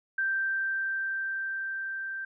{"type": "tone with level ramp", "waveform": "sine", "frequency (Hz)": 1568, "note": "G6", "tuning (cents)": 0, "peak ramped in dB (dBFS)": [-25, -33], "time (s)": [0.18, 2.25], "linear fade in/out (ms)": 5, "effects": []}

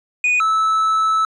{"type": "tone pair in turn", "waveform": "triangle", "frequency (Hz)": [2472, 1306.8], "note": ["D#7", "E6"], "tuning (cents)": [-12, -15], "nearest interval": "major seventh", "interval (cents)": 1103, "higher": "first", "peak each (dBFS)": -12, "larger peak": "neither", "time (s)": [[0.24, 0.4], [0.4, 1.25]], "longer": "second", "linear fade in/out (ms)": 2, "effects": ["resampled to 24000 Hz"]}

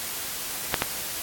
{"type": "clicks", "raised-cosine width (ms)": 0.3, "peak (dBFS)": -5, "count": 2, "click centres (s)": [0.742, 0.821], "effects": ["white hiss -32 dBFS RMS until 1.22 s", "AAC 64 kbps"]}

